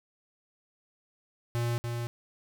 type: tone with echo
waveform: square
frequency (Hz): 118.6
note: A#2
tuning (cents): +30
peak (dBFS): -28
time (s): 1.55-1.78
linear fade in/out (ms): 0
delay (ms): 290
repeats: 1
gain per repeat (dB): -4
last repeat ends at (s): 2.07
effects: none